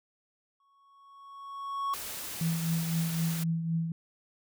triangle tone with exponential growth, 1108.7 Hz, C#6, in tune, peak -25 dBFS, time 0.6-1.94 s, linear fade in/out 2 ms, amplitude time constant 290 ms
white noise, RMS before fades -39 dBFS, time 1.93-3.44 s, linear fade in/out 10 ms
sine tone with tremolo, 164.81 Hz, E3, in tune, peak -25 dBFS, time 2.41-3.92 s, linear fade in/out 2 ms, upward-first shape triangle, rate 3.9 Hz, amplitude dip 55%
effects none

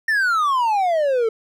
triangle exponential sweep, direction down, 1836 to 435.2 Hz, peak -14 dBFS, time 0.08-1.29 s, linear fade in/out 5 ms, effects none

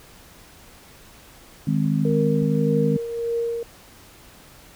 harmonic tone, 51.91 Hz, G#1, in tune, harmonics 3 / 4 / 5, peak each -21 / -23 / -25 dBFS, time 1.67-2.97 s, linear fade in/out 5 ms
sine tone with tremolo, 466.2 Hz, A#4, in tune, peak -20 dBFS, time 2.05-3.63 s, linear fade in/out 2 ms, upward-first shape triangle, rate 1.7 Hz, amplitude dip 60%
effects pink hiss -48 dBFS RMS until 4.75 s

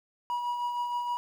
triangle tone with tremolo, 967 Hz, B5, 37 cents flat, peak -25 dBFS, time 0.3-1.17 s, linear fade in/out 0 ms, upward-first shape triangle, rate 6.4 Hz, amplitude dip 45%, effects 10-bit

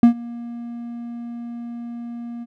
triangle tone with ADSR envelope, 236.4 Hz, A#3, 24 cents sharp, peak -3 dBFS, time 0.03-2.46 s, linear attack 3 ms, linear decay 99 ms, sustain -24 dB, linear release 35 ms, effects none

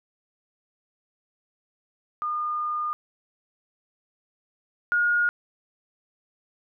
sine tone pair in turn, 1216 / 1432.5 Hz, D#6 / F6, -40 / +44 cents, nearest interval minor third, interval 284 cents, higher second, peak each -25 / -19 dBFS, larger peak second, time 2.22-2.93 / 4.92-5.29 s, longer first, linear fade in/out 0 ms, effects none

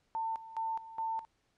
sine tone with tremolo, 897 Hz, A5, 33 cents sharp, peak -32 dBFS, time 0.15-1.25 s, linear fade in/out 0 ms, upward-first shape square, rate 2.4 Hz, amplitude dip 80%, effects pink hiss -75 dBFS RMS until 1.57 s + low-pass 7000 Hz 12 dB/octave

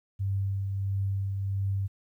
sine tone with tremolo, 98 Hz, G2, in tune, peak -25 dBFS, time 0.19-1.88 s, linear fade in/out 20 ms, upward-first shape triangle, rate 1.5 Hz, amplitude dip 35%, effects 11-bit

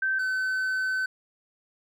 sine / triangle tone pair in turn, 1550 / 1522.5 Hz, G6 / F#6, -20 / +49 cents, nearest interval unison, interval 31 cents, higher first, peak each -23 dBFS, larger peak neither, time 0.02-0.19 / 0.19-1.06 s, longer second, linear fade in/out 5 ms, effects none

